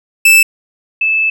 45% pulse / sine tone pair in turn, 2637 / 2622 Hz, E7 / E7, 0 / -10 cents, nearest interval unison, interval 10 cents, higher first, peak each -4 / -10 dBFS, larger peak first, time 0.25-0.43 / 1.01-1.3 s, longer second, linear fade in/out 5 ms, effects none

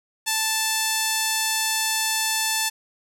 5% pulse tone, 880 Hz, A5, in tune, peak -9 dBFS, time 0.26-2.7 s, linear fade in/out 20 ms, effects none

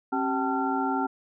sine tone cluster, 269.8 / 386.1 / 769 / 882 / 1372 Hz, C#4 / G4 / G5 / A5 / F6, -47 / -26 / -33 / +4 / -31 cents, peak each -28 / -33 / -31 / -30 / -32 dBFS, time 0.12-1.07 s, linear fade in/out 10 ms, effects none

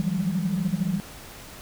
sine tone cluster, 162.9 / 177.7 / 188.5 / 202 Hz, E3 / F3 / F#3 / G#3, -20 / +30 / +32 / -48 cents, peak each -28 dBFS, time 0-1 s, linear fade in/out 0 ms, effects tanh soft clip ceiling -14 dBFS + pink hiss -43 dBFS RMS until 1.61 s

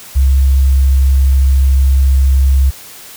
sine tone, 67.1 Hz, C2, 44 cents sharp, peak -6 dBFS, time 0.15-2.71 s, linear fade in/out 20 ms, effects white hiss -34 dBFS RMS until 3.16 s

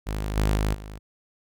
sawtooth tone with level steps, 51.91 Hz, G#1, in tune, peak -23 / -16 / -18 / -33 dBFS, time 0.06-0.99 s, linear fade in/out 20 ms, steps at 0.36 / 0.56 / 0.74 s, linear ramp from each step 5 ms, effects none

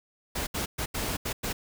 pink noise bursts at uneven times, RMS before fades -31 dBFS, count 6, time 0.35-0.47 / 0.54-0.66 / 0.78-0.86 / 0.94-1.17 / 1.25-1.33 / 1.43-1.53 s, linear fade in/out 10 ms, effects none

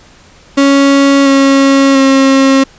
35% pulse tone with pitch steps, 277.5 / 273.5 / 269.6 Hz, C#4 / C#4 / C#4, +2 / -23 / -48 cents, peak -3 dBFS, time 0.57-2.64 s, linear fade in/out 10 ms, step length 690 ms, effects pink hiss -41 dBFS RMS until 2.78 s + resampled to 16000 Hz

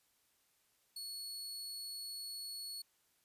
sawtooth tone, 4384 Hz, C#8, 20 cents flat, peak -40 dBFS, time 0.96-2.82 s, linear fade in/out 5 ms, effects white hiss -75 dBFS RMS until 3.24 s + resampled to 32000 Hz

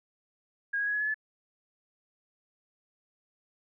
sine tone with pitch steps, 1632 / 1651 / 1670.1 / 1689.6 / 1709.2 / 1729 Hz, G#6 / G#6 / G#6 / G#6 / G#6 / A6, -31 / -11 / +9 / +29 / +49 / -31 cents, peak -27 dBFS, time 0.73-1.144 s, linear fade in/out 10 ms, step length 69 ms, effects none

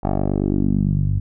10% pulse tone with low-pass filter sweep, 49 Hz, G1, in tune, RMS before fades -19 dBFS, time 0.03-1.2 s, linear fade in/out 10 ms, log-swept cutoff 820 to 100 Hz, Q 2.4, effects none

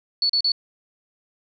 sine tone bursts, 4435 Hz, C#8, in tune, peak -17 dBFS, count 3, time 0.22-0.519 s, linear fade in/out 2 ms, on 75 ms, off 37 ms, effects none

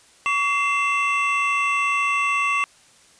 triangle tone cluster, 1133 / 2087 / 2681 Hz, C#6 / C7 / E7, +37 / -5 / +29 cents, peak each -20 / -25 / -21 dBFS, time 0.26-2.64 s, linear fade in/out 0 ms, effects white hiss -53 dBFS RMS until 3.19 s + resampled to 22050 Hz

